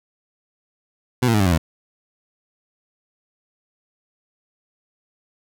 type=tone with pitch steps; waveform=20% pulse; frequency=125.2 / 114.81 / 105.28 / 96.54 / 88.53 / 81.18 Hz; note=B2 / A#2 / G#2 / G2 / F2 / E2; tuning=+24 / -26 / +24 / -26 / +24 / -26 cents; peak=-10 dBFS; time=1.22-1.58 s; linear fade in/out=10 ms; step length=60 ms; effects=none